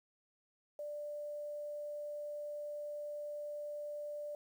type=tone with quantisation; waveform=sine; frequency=590 Hz; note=D5; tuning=8 cents sharp; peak=-40 dBFS; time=0.79-4.35 s; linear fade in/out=2 ms; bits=11; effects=none